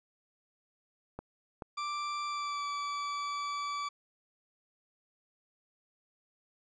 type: clicks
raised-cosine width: 1 ms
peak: -26 dBFS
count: 2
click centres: 1.19 / 1.622 s
type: tone with pitch glide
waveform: 40% pulse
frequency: 1174.7 to 1153.9 Hz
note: D6 to D6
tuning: 0 to -31 cents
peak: -33 dBFS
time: 1.77-3.89 s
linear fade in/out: 10 ms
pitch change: -31 cents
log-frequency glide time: 2.27-2.66 s
effects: resampled to 16000 Hz + 11-bit